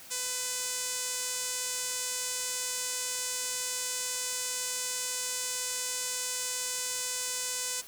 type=tone with band-pass filter; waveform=sawtooth; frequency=501 Hz; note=B4; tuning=25 cents sharp; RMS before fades=-34 dBFS; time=0.1-7.82 s; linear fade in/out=20 ms; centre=7700 Hz; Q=2; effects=white hiss -49 dBFS RMS until 7.87 s